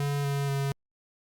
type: tone with pitch steps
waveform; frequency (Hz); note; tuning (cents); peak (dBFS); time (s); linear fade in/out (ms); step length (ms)
square; 142.6 / 140.64 / 138.7; C#3 / C#3 / C#3; +49 / +25 / +1; -27; 0-0.72; 2; 240
effects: Opus 48 kbps